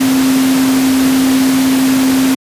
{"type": "tone in noise", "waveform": "sine", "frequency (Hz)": 263.5, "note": "C4", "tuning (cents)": 12, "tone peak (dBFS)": -8, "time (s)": [0, 2.35], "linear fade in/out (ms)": 10, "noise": "pink", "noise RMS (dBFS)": -18, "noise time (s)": [0, 2.35], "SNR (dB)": 7, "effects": ["high-pass 150 Hz 12 dB/octave", "resampled to 32000 Hz"]}